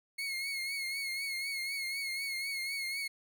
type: tone with vibrato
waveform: 30% pulse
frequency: 2180 Hz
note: C#7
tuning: 29 cents flat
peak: -32 dBFS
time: 0.18-3.08 s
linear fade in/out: 10 ms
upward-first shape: triangle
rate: 4 Hz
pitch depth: 60 cents each way
effects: none